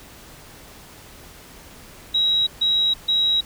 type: tone bursts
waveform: sine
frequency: 3847 Hz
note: B7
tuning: 46 cents flat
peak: -16 dBFS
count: 3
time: 2.14-3.41 s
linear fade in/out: 10 ms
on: 330 ms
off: 140 ms
effects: pink hiss -44 dBFS RMS until 3.45 s